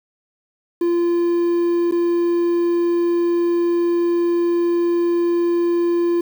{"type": "tone with dropouts", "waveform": "triangle", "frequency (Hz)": 344.3, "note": "F4", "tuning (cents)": -25, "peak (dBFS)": -13, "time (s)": [0.81, 6.21], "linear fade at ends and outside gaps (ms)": 5, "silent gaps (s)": [1.912, 1.921], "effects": ["7-bit"]}